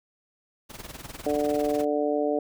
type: noise with tremolo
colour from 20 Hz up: pink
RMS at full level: -38 dBFS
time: 0.69-1.85 s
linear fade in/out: 20 ms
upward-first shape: sine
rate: 20 Hz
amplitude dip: 80%
type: harmonic tone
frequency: 147.4 Hz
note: D3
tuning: 7 cents sharp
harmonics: 2 / 3 / 4 / 5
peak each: -28 / -27 / -27 / -32 dBFS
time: 1.26-2.39 s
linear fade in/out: 2 ms
effects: none